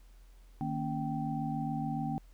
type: tone cluster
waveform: sine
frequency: 153.4 / 230 / 277 / 778 Hz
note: D#3 / A#3 / C#4 / G5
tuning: -24 / -23 / -1 / -13 cents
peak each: -36 / -37 / -38 / -38 dBFS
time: 0.61-2.18 s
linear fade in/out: 0 ms
effects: added 42 Hz sine -53 dBFS peak until 2.33 s + pink hiss -68 dBFS RMS until 2.33 s